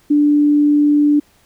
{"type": "tone", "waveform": "sine", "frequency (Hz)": 293.7, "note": "D4", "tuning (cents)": 0, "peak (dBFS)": -9, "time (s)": [0.1, 1.2], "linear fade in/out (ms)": 10, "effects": ["pink hiss -54 dBFS RMS until 1.45 s"]}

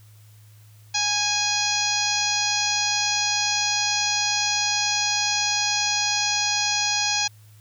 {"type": "harmonic tone with a mistuned harmonic", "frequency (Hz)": 830.6, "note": "G#5", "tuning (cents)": 0, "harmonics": [1, 2, 3, 4, 5, 6, 7, 8], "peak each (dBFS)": [-29, -32, -28, -30, -28, -28, -29, -29], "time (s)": [0.94, 7.28], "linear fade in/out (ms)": 10, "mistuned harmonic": 2, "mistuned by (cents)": -15, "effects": ["added 106 Hz sine -47 dBFS peak until 7.6 s", "white hiss -58 dBFS RMS until 7.6 s"]}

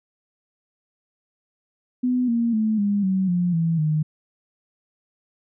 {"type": "tone with pitch steps", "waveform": "sine", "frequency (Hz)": [250, 233.3, 217.6, 203.1, 189.46, 176.78, 164.94, 153.89], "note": ["B3", "A#3", "A3", "G#3", "F#3", "F3", "E3", "D#3"], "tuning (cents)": [21, 2, -19, -38, 41, 21, 1, -19], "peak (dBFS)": -18, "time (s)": [2.03, 4.03], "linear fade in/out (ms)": 10, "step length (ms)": 250, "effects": []}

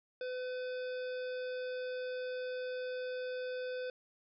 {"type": "harmonic tone", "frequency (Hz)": 505, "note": "B4", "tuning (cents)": 39, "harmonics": [1, 3, 5, 7, 9, 10], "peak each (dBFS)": [-37, -47, -54, -55, -59, -61], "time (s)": [0.21, 3.9], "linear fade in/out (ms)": 2, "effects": []}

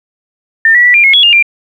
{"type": "tone with pitch steps", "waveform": "sine", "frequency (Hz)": [1803, 1940, 1959, 2390, 2169, 3360, 2822, 2380], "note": ["A6", "B6", "B6", "D7", "C#7", "G#7", "F7", "D7"], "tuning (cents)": [42, -31, -15, 30, -38, 19, 17, 22], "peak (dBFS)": -3, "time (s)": [0.65, 1.426], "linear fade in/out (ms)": 2, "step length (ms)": 97, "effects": ["7-bit"]}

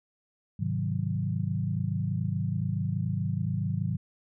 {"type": "chord", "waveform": "sine", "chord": "Ab dominant seventh", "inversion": "none", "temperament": "equal", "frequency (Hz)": [103.83, 130.81, 155.56, 185], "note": ["Ab2", "C3", "Eb3", "Gb3"], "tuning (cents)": [0, 0, 0, 0], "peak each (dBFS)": [-31, -33, -32, -33], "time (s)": [0.59, 3.97], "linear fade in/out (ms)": 10, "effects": []}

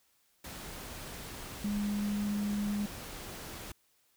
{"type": "tone in noise", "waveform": "sine", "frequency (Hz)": 205.7, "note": "G#3", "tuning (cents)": -16, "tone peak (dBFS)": -30, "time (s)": [1.64, 2.86], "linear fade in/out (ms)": 5, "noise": "pink", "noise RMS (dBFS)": -44, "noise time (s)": [0.44, 3.72], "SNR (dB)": 11, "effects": ["white hiss -71 dBFS RMS until 4.16 s"]}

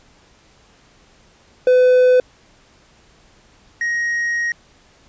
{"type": "tone pair in turn", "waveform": "triangle", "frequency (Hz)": [504, 1881], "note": ["B4", "A#6"], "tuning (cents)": [35, 15], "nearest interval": "octave + major seventh", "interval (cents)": 2280, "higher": "second", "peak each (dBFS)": [-7, -16], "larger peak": "first", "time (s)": [[1.67, 2.2], [3.81, 4.52]], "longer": "second", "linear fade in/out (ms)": 2, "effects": ["pink hiss -52 dBFS RMS until 5.08 s", "resampled to 16000 Hz"]}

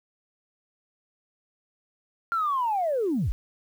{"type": "linear sweep", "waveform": "sine", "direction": "down", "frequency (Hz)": [1396.9, 30.9], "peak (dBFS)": -22, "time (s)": [2.32, 3.32], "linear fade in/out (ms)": 0, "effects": ["tanh soft clip ceiling -18 dBFS", "9-bit"]}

